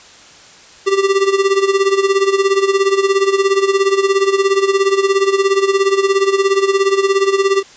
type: tone with tremolo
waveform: square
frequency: 392 Hz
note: G4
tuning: in tune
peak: -9 dBFS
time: 0.86-7.63 s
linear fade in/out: 20 ms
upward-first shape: sine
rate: 17 Hz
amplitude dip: 75%
effects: white hiss -41 dBFS RMS until 7.76 s + resampled to 16000 Hz